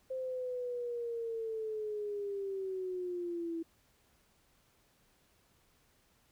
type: linear sweep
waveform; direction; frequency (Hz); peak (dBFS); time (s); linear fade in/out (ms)
sine; down; 523.3 to 327.7; -35; 0.1-3.63; 10
effects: pink hiss -70 dBFS RMS until 6.31 s